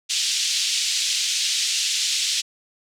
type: band-pass noise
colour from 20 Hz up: pink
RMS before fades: -23 dBFS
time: 0.09-2.42 s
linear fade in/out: 20 ms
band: 3000 to 7400 Hz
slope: 24 dB/octave
effects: none